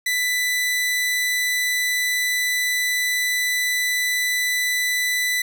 sawtooth tone, 1989 Hz, B6, 12 cents sharp, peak -16 dBFS, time 0.06-5.42 s, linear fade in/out 5 ms, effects none

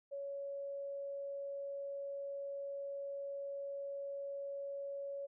sine tone, 559 Hz, C#5, 14 cents sharp, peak -40 dBFS, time 0.11-5.27 s, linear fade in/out 20 ms, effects none

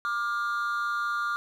triangle tone pair together, 1187 / 1411.6 Hz, D6 / F6, +18 / +18 cents, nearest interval minor third, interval 300 cents, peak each -26 dBFS, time 0.05-1.36 s, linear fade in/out 0 ms, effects tanh soft clip ceiling -22 dBFS + 10-bit

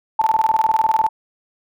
sine tone with tremolo, 883 Hz, A5, 6 cents sharp, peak -11 dBFS, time 0.19-1.09 s, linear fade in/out 5 ms, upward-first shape square, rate 20 Hz, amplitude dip 80%, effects none

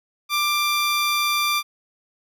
15% pulse tone, 1183 Hz, D6, 12 cents sharp, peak -13 dBFS, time 0.29-1.63 s, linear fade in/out 50 ms, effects none

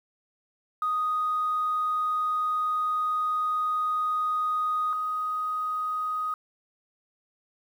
sine tone pair in turn, 1244.5 / 1250.2 Hz, D#6 / D#6, 0 / +8 cents, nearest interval unison, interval 8 cents, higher second, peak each -23 / -26 dBFS, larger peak first, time 0.82-4.93 / 4.93-6.34 s, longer first, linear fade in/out 2 ms, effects tanh soft clip ceiling -19 dBFS + 9-bit

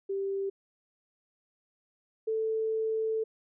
sine tone pair in turn, 392 / 441.7 Hz, G4 / A4, 0 / +7 cents, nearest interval major second, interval 207 cents, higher second, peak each -29 / -27 dBFS, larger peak second, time 0.09-0.5 / 2.27-3.24 s, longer second, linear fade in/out 10 ms, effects none

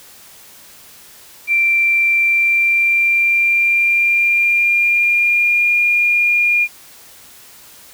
sine tone with pitch glide, 2355 to 2418 Hz, D7 to D7, +4 to +50 cents, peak -11 dBFS, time 1.47-6.68 s, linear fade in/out 50 ms, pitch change +46 cents, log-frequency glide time 2.21-5.74 s, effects white hiss -42 dBFS RMS until 7.93 s

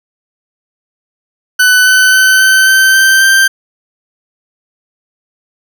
40% pulse tone with pitch steps, 1500 / 1511.3 / 1522.7 / 1534.2 / 1545.7 / 1557.4 / 1569.1 Hz, F#6 / F#6 / F#6 / G6 / G6 / G6 / G6, +23 / +36 / +49 / -38 / -25 / -12 / +1 cents, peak -4 dBFS, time 1.59-3.48 s, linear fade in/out 10 ms, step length 270 ms, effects none

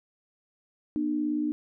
sine tone pair together, 242.5 / 300.9 Hz, B3 / D4, -31 / +42 cents, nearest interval major third, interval 373 cents, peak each -32 / -26 dBFS, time 0.96-1.52 s, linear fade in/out 0 ms, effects none

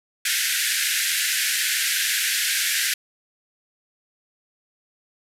pink band-pass noise, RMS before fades -23 dBFS, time 0.25-2.94 s, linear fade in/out 5 ms, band 1500 to 14000 Hz, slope 96 dB/octave, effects none

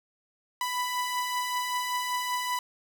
sawtooth beating tone pair, 987.8 / 993 Hz, B5 / B5, 0 / +9 cents, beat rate 5.2 Hz, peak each -33 / -25 dBFS, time 0.61-2.59 s, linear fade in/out 2 ms, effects none

